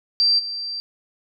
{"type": "tone with level steps", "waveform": "sine", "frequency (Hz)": 4699, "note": "D8", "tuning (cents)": 0, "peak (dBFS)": [-14, -26], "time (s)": [0.2, 0.8], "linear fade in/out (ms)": 0, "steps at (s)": 0.38, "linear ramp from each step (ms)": 20, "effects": []}